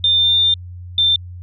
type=tone pair in turn; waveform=sine; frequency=3599 / 3574 Hz; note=A7 / A7; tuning=+38 / +26 cents; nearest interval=unison; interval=12 cents; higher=first; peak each=-11 dBFS; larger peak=neither; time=0.04-0.54 / 0.98-1.16 s; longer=first; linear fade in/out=2 ms; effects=added 89 Hz sine -30 dBFS peak until 1.42 s